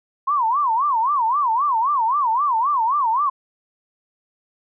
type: tone with vibrato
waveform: sine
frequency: 1025 Hz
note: C6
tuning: 36 cents flat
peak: -16 dBFS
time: 0.27-3.3 s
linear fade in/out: 10 ms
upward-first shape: sine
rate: 3.8 Hz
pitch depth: 260 cents each way
effects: none